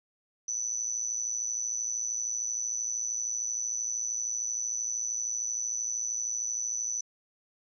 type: tone with amplitude modulation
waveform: sine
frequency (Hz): 5990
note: F#8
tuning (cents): +20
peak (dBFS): -26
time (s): 0.48-7.01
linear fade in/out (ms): 5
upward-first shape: sine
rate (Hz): 113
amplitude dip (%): 80
effects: none